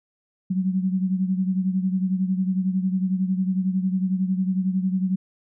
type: beating tone pair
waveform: sine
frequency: 185.6 / 196.6 Hz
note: F#3 / G3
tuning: +6 / +5 cents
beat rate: 11 Hz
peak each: -21 / -27 dBFS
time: 0.5-5.16 s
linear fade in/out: 10 ms
effects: none